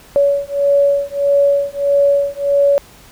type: beating tone pair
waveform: sine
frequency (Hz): 564 / 565.6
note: C#5 / C#5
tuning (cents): +30 / +35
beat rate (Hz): 1.6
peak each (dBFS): -14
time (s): 0.16-2.78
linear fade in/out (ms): 0
effects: pink hiss -43 dBFS RMS until 3.11 s